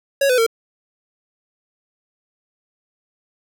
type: tone with pitch steps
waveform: square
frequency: 554.4 / 502.5 / 455.5 Hz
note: C#5 / B4 / A#4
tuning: 0 / +30 / -40 cents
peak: -14 dBFS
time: 0.21-0.465 s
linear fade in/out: 5 ms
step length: 85 ms
effects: none